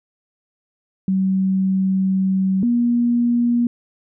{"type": "tone pair in turn", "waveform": "sine", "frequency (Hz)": [190.3, 238.9], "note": ["F#3", "A#3"], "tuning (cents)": [49, 43], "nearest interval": "major third", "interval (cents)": 394, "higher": "second", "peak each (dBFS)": [-15, -14], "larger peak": "second", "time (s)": [[1.08, 2.63], [2.63, 3.67]], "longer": "first", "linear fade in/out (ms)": 2, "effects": []}